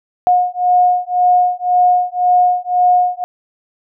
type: beating tone pair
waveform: sine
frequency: 720 / 721.9 Hz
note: F#5 / F#5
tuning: -47 / -43 cents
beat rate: 1.9 Hz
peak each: -13 dBFS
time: 0.27-3.24 s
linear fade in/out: 0 ms
effects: none